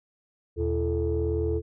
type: tone cluster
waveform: sine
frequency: 78.9 / 119.9 / 336.5 / 434 Hz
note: D#2 / A#2 / E4 / A4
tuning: +25 / +49 / +36 / -24 cents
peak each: -26 / -34 / -30 / -27 dBFS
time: 0.56-1.62 s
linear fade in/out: 50 ms
effects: tanh soft clip ceiling -17 dBFS